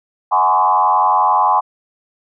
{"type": "tone with frequency modulation", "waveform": "sine", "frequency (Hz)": 932.3, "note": "A#5", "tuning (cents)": 0, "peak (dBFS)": -10, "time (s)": [0.31, 1.61], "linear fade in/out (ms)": 20, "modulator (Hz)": 91.3, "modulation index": 2.1, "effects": []}